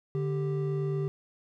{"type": "tone pair together", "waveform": "triangle", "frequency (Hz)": [146.83, 392], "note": ["D3", "G4"], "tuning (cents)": [0, 0], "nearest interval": "octave + perfect fourth", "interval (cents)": 1700, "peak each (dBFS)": [-27, -30], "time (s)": [0.15, 1.08], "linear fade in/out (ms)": 0, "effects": []}